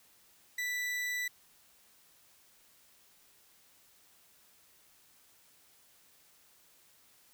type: tone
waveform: 40% pulse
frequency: 1975 Hz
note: B6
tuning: in tune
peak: -32 dBFS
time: 0.58-1.28 s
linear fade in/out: 5 ms
effects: white hiss -64 dBFS RMS until 7.33 s